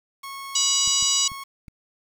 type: tone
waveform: sawtooth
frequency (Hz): 1097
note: C#6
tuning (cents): -18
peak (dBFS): -30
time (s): 0.23-1.44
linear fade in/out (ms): 10
type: harmonic tone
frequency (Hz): 973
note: B5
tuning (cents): -26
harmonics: 3 / 4 / 5 / 6 / 7 / 8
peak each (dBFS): -26 / -26 / -26 / -26 / -26 / -26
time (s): 0.55-1.28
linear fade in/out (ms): 5
type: clicks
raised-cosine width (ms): 5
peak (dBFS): -30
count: 4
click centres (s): 0.876 / 1.026 / 1.318 / 1.682
effects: 8-bit